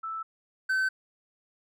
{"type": "tone pair in turn", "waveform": ["sine", "triangle"], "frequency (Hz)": [1318.5, 1532.6], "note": ["E6", "G6"], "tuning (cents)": [0, -40], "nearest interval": "minor third", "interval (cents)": 260, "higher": "second", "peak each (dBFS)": [-32, -22], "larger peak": "second", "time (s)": [[0.03, 0.23], [0.69, 0.89]], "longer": "neither", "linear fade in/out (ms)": 10, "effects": []}